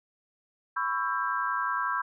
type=chord; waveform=sine; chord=C# half-diminished seventh; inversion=third; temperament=just; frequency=997.9 / 1108.7 / 1330.5 / 1596.6 Hz; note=B5 / C#6 / E6 / G6; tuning=+18 / 0 / +16 / +31 cents; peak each=-32 dBFS; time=0.76-2.02 s; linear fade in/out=10 ms; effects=none